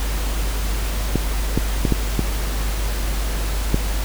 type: clicks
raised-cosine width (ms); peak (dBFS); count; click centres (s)
3; -4; 6; 1.157 / 1.576 / 1.852 / 1.923 / 2.193 / 3.744
effects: added 50 Hz sine -20 dBFS peak until 4.04 s + pink hiss -29 dBFS RMS until 4.04 s